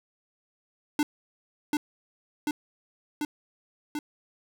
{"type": "tone with echo", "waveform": "square", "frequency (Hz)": 298, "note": "D4", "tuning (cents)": 25, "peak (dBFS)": -22, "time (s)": [0.99, 1.03], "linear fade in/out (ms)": 2, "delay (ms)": 740, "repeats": 4, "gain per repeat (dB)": -2, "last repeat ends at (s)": 3.99, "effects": []}